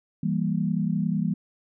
sine chord, E diminished, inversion none, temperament equal, 164.81 / 196 / 233.1 Hz, E3 / G3 / Bb3, 0 / 0 / 0 cents, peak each -26 / -26 / -29 dBFS, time 0.23-1.34 s, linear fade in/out 5 ms, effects none

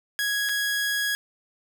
sawtooth tone with dropouts, 1661.2 Hz, G#6, in tune, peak -20 dBFS, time 0.19-1.15 s, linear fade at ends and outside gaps 0 ms, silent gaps 0.489-0.493 s, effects none

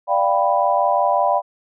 sine chord, G dominant seventh, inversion second, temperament equal, 587.3 / 698.5 / 784 / 987.8 Hz, D5 / F5 / G5 / B5, 0 / 0 / 0 / 0 cents, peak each -20 dBFS, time 0.07-1.42 s, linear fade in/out 50 ms, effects none

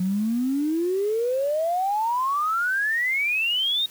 triangle exponential sweep, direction up, 179.7 to 3765 Hz, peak -17 dBFS, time 0-3.86 s, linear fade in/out 5 ms, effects tanh soft clip ceiling -19 dBFS + white hiss -47 dBFS RMS until 3.9 s

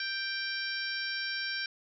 harmonic tone with a mistuned harmonic, 785 Hz, G5, 2 cents sharp, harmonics 2 / 3 / 4 / 5 / 6 / 7, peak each -35 / -41 / -44 / -43 / -41 / -39 dBFS, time 0-1.66 s, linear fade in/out 2 ms, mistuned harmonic 6, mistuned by -15 cents, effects none

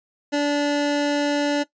25% pulse tone, 290 Hz, D4, 22 cents flat, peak -15 dBFS, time 0.32-1.64 s, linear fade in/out 20 ms, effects noise-tail reverb RT60 0.1 s tail -17 dB re dry + resampled to 16000 Hz

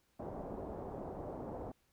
white low-pass noise, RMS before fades -44 dBFS, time 0.19-1.72 s, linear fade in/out 10 ms, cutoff 740 Hz, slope 24 dB/octave, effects pink hiss -75 dBFS RMS until 1.92 s

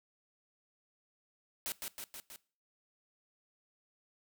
white noise with echo, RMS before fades -38 dBFS, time 1.66-1.72 s, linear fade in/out 0 ms, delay 160 ms, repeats 4, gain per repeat -3 dB, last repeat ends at 2.36 s, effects noise-tail reverb RT60 0.4 s tail -21 dB re dry

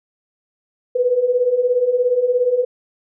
sine beating tone pair, 481.2 / 498.2 Hz, B4 / B4, -45 / +15 cents, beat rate 17 Hz, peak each -20 / -15 dBFS, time 0.95-2.65 s, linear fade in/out 10 ms, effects none

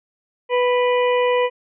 harmonic tone with a mistuned harmonic, 493.9 Hz, B4, in tune, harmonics 1 / 2 / 4 / 5 / 6, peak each -16 / -22 / -28 / -30 / -32 dBFS, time 0.49-1.5 s, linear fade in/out 50 ms, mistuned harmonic 5, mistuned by -22 cents, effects none

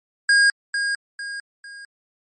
square tone with echo, 1626 Hz, G#6, 37 cents flat, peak -13 dBFS, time 0.29-0.5 s, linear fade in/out 2 ms, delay 450 ms, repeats 3, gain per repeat -8 dB, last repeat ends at 1.85 s, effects MP3 32 kbps

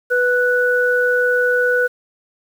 sine tone pair together, 493.7 / 1479.4 Hz, B4 / F#6, -1 / -1 cents, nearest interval octave + perfect fifth, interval 1900 cents, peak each -16 dBFS, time 0.1-1.88 s, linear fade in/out 20 ms, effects 7-bit

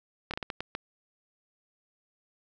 slowing click train, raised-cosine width 0.3 ms, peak -17 dBFS, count 7, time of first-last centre 0.31-0.751 s, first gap 27 ms, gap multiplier 1.4, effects none

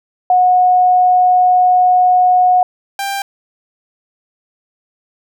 sine / sawtooth tone pair in turn, 729 / 791.7 Hz, F#5 / G5, -26 / +17 cents, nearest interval minor second, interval 143 cents, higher second, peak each -7 / -14 dBFS, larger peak first, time 0.3-2.63 / 2.99-3.22 s, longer first, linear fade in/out 2 ms, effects none

